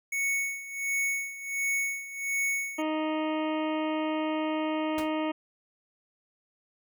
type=tone with tremolo; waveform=square; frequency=2217 Hz; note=C#7; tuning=in tune; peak=-26 dBFS; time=0.12-2.82 s; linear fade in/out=5 ms; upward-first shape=sine; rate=1.4 Hz; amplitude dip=80%
type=harmonic tone; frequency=311.1 Hz; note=D#4; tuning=in tune; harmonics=1 / 2 / 3 / 4 / 6 / 7 / 8 / 9 / 10; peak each=-29 / -33 / -36 / -40 / -45 / -44 / -46 / -45 / -48 dBFS; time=2.78-5.32 s; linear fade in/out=10 ms
type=noise with exponential decay; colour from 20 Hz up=pink; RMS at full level=-34 dBFS; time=4.98-5.1 s; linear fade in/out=2 ms; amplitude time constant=26 ms
effects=none